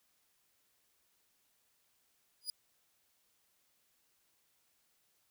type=tone with exponential growth; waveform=sawtooth; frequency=4914 Hz; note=D#8; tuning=22 cents flat; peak=-30 dBFS; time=2.41-2.5 s; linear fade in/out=1 ms; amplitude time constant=18 ms; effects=white hiss -75 dBFS RMS until 5.3 s